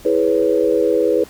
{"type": "chord", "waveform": "sine", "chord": "C# minor seventh", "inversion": "first", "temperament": "equal with one note detuned", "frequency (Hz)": [327.7, 415.3, 493.9, 554.4], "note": ["E4", "G#4", "B4", "C#5"], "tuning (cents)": [-10, 0, 0, 0], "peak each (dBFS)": [-20, -18, -16, -22], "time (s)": [0.05, 1.24], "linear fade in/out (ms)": 5, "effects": ["pink hiss -42 dBFS RMS until 1.29 s"]}